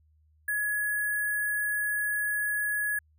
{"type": "tone with sample-and-hold", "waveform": "sine", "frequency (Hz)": 1684, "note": "G#6", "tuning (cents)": 24, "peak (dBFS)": -26, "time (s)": [0.48, 2.99], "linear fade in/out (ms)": 5, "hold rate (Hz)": 11025, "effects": ["added 77 Hz sine -61 dBFS peak until 3.18 s"]}